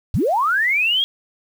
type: linear sweep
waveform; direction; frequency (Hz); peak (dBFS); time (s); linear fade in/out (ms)
sine; up; 60.7 to 3322; -15; 0.14-1.04; 0
effects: 7-bit